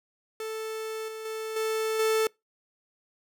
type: tone with level steps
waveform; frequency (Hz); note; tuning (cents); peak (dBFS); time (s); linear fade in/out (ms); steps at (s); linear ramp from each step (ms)
45% pulse; 440; A4; 0; -32 / -36 / -32 / -26 / -22; 0.4-2.27; 2; 1.08 / 1.25 / 1.56 / 1.99; 5
effects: noise-tail reverb RT60 0.2 s tail -25 dB re dry